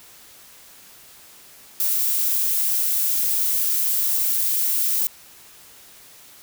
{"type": "noise", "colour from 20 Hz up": "violet", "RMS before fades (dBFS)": -21, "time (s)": [1.8, 5.07], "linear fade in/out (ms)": 0, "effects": ["white hiss -47 dBFS RMS until 6.42 s"]}